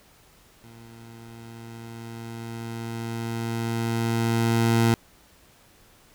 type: tone with level ramp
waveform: 20% pulse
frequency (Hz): 115.2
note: A#2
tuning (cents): -20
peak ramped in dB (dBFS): -41 to -12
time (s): 0.64-4.94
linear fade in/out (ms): 0
effects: pink hiss -56 dBFS RMS until 6.14 s